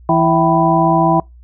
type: harmonic tone with a mistuned harmonic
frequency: 164.9 Hz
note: E3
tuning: 1 cent sharp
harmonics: 1 / 2 / 4 / 5 / 6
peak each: -16 / -16 / -16 / -16 / -16 dBFS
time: 0.09-1.2 s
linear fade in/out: 2 ms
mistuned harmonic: 5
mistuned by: -110 cents
effects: noise-tail reverb RT60 0.2 s tail -26 dB re dry + added 60 Hz sine -38 dBFS peak until 1.43 s